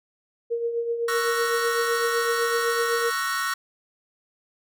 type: tone with tremolo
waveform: sine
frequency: 467.5 Hz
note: A#4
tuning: 5 cents sharp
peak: -21 dBFS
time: 0.5-3.11 s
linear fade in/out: 20 ms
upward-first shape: triangle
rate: 7.9 Hz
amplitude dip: 60%
type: chord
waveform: 45% pulse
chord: F# dominant seventh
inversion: second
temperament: equal with one note detuned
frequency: 1108.7 / 1337.7 / 1480 / 1864.7 Hz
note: C#6 / E6 / F#6 / A#6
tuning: 0 / +25 / 0 / 0 cents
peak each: -30 dBFS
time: 1.08-3.54 s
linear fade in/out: 5 ms
effects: none